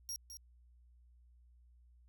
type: tone with echo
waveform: sawtooth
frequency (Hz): 5620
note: F8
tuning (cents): +10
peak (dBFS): -37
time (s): 0.09-0.16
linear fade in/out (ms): 0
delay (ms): 210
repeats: 1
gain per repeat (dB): -8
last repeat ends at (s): 0.37
effects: added 60 Hz sine -61 dBFS peak until 2.08 s